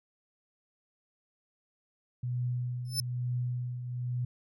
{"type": "tone with tremolo", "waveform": "sine", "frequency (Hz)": 123.47, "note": "B2", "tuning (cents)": 0, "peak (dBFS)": -28, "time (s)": [2.23, 4.25], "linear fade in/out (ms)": 5, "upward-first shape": "triangle", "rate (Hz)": 1.1, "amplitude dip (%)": 60}
{"type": "tone with exponential growth", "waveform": "sawtooth", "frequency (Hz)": 5274, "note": "E8", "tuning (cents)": 0, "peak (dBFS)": -22, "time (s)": [2.85, 3], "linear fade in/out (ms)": 1, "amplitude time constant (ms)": 32}
{"effects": []}